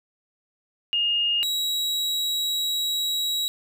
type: tone pair in turn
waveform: sine / 40% pulse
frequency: 2841 / 3866 Hz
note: F7 / B7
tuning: +29 / -38 cents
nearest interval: perfect fourth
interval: 533 cents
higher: second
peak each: -20 / -22 dBFS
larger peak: first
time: 0.93-1.43 / 1.43-3.48 s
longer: second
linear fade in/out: 0 ms
effects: none